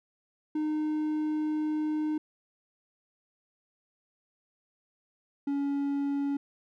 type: tone pair in turn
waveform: triangle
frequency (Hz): 306.5 / 281.6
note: D#4 / C#4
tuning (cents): -26 / +27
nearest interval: minor second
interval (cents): 147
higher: first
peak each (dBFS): -25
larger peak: neither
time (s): 0.55-2.18 / 5.47-6.37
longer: first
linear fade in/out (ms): 5
effects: none